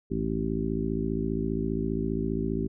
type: harmonic tone with a mistuned harmonic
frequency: 55 Hz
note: A1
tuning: in tune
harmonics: 1 / 2 / 3 / 4 / 5 / 6 / 7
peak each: -35 / -38 / -33 / -32 / -33 / -36 / -33 dBFS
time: 0.1-2.68 s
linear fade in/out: 20 ms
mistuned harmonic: 2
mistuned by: -80 cents
effects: none